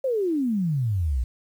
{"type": "exponential sweep", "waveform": "sine", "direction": "down", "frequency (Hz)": [551, 57], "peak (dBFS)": -21, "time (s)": [0.04, 1.24], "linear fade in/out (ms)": 5, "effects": ["9-bit"]}